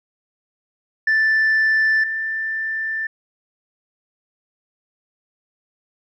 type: tone pair in turn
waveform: sine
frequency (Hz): 1763 / 1775.3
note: A6 / A6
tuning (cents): +3 / +15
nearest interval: unison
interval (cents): 12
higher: second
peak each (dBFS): -12 / -21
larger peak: first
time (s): 1.07-2.04 / 2.04-3.07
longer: second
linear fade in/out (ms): 5
effects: tanh soft clip ceiling -12 dBFS